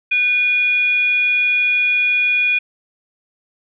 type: tone with frequency modulation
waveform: sine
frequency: 2447 Hz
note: D#7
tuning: 29 cents flat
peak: -13 dBFS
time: 0.11-2.59 s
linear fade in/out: 10 ms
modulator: 926 Hz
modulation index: 0.25
effects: none